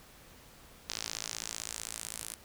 sawtooth tone with band-pass filter sweep, 55.6 Hz, A1, 19 cents sharp, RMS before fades -41 dBFS, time 0.89-2.35 s, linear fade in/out 5 ms, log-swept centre 5300 to 10000 Hz, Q 1.9, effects pink hiss -56 dBFS RMS until 2.44 s

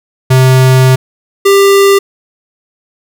square tone pair in turn, 130 / 396.1 Hz, C3 / G4, -11 / +18 cents, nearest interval octave + perfect fifth, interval 1929 cents, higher second, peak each -4 dBFS, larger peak neither, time 0.3-0.96 / 1.45-1.99 s, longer first, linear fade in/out 10 ms, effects none

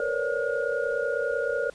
sine tone cluster, 457.8 / 487.8 / 544 / 580 / 1430 Hz, A#4 / B4 / C#5 / D5 / F6, -31 / -21 / -33 / -22 / +41 cents, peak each -31 dBFS, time 0-1.7 s, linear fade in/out 2 ms, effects pink hiss -53 dBFS RMS until 1.74 s + resampled to 22050 Hz

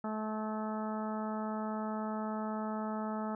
harmonic tone with a mistuned harmonic, 216.2 Hz, A3, 30 cents flat, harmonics 1 / 2 / 3 / 4 / 5 / 6 / 7 / 8, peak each -36 / -45 / -42 / -42 / -49 / -44 / -57 / -57 dBFS, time 0.04-3.35 s, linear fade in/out 2 ms, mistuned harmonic 7, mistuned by +26 cents, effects none

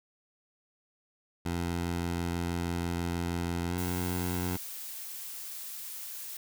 15% pulse tone with pitch glide, 86.2 to 89.03 Hz, F2 to F2, -22 to +34 cents, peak -24 dBFS, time 1.45-4.57 s, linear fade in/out 10 ms, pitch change +56 cents, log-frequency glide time 3.68-3.74 s
blue noise, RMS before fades -41 dBFS, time 3.78-6.37 s, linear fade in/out 2 ms
effects none

